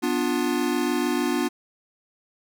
square chord, B diminished, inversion none, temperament equal with one note detuned, 246.9 / 293.7 / 352.7 Hz, B3 / D4 / F4, 0 / 0 / +17 cents, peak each -27 dBFS, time 0.02-1.49 s, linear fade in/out 20 ms, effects none

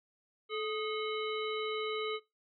harmonic tone with a mistuned harmonic, 433.3 Hz, A4, 27 cents flat, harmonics 1 / 3 / 5 / 7 / 9, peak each -35 / -40 / -42 / -43 / -45 dBFS, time 0.49-2.2 s, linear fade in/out 50 ms, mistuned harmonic 3, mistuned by -72 cents, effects noise-tail reverb RT60 0.2 s tail -19 dB re dry

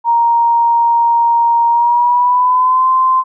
sine tone with pitch glide, 935 to 1037.4 Hz, A#5 to C6, +5 to -15 cents, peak -8 dBFS, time 0.04-3.24 s, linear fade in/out 50 ms, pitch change +180 cents, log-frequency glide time 1.69-2.88 s, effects none

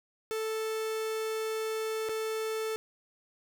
45% pulse tone with dropouts, 440 Hz, A4, in tune, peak -31 dBFS, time 0.31-2.76 s, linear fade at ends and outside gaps 0 ms, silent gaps 2.088-2.093 s, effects none

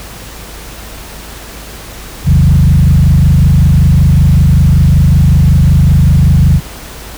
sine tone with frequency modulation, 110 Hz, A2, in tune, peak -3 dBFS, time 2.24-6.61 s, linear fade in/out 50 ms, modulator 25.3 Hz, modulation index 2.3, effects added 53 Hz sine -31 dBFS peak until 7.17 s + pink hiss -29 dBFS RMS until 7.17 s

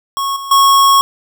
square tone with level steps, 1100 Hz, C#6, 14 cents flat, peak -16 / -24 / -7 dBFS, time 0.17-1.01 s, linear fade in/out 0 ms, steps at 0.36 / 0.51 s, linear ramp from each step 5 ms, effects none

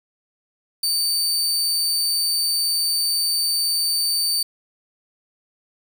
sawtooth tone, 4581 Hz, D8, 44 cents flat, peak -16 dBFS, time 0.83-4.43 s, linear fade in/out 5 ms, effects 7-bit

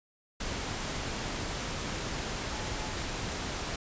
sine tone in noise, 863 Hz, A5, 34 cents flat, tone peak -45 dBFS, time 2.52-2.92 s, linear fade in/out 5 ms, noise pink, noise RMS -35 dBFS, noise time 0.4-3.76 s, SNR -13 dB, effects resampled to 16000 Hz

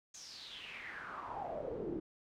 brown noise with band-pass filter sweep, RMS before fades -44 dBFS, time 0.14-2 s, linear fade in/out 5 ms, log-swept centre 6500 to 300 Hz, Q 6.1, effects none

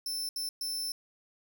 sawtooth tone bursts at uneven times, 5320 Hz, E8, 15 cents sharp, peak -30 dBFS, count 3, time 0.06-0.29 / 0.36-0.49 / 0.61-0.92 s, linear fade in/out 2 ms, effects none

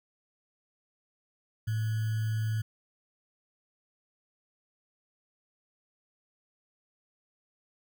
sine tone with sample-and-hold, 110 Hz, A2, in tune, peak -27 dBFS, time 1.67-2.62 s, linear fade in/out 10 ms, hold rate 1575 Hz, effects none

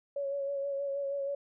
sine tone with vibrato, 558 Hz, C#5, 11 cents sharp, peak -31 dBFS, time 0.16-1.35 s, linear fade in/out 5 ms, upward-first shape sine, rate 6.3 Hz, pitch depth 26 cents each way, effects none

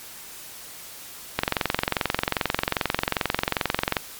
click train, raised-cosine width 0.3 ms, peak -4 dBFS, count 59, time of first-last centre 1.39-3.968 s, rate 22.5 Hz, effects white hiss -41 dBFS RMS until 4.19 s + MP3 96 kbps

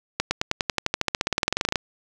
accelerating click train, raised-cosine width 0.2 ms, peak -4 dBFS, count 25, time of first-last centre 0.2-1.758 s, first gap 110 ms, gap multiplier 0.95, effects none

